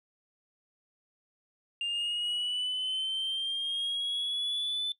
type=linear sweep; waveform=sine; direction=up; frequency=2794 to 3520 Hz; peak=-27 dBFS; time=1.81-4.92 s; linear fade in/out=2 ms; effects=noise-tail reverb RT60 0.1 s tail -19 dB re dry + tanh soft clip ceiling -28 dBFS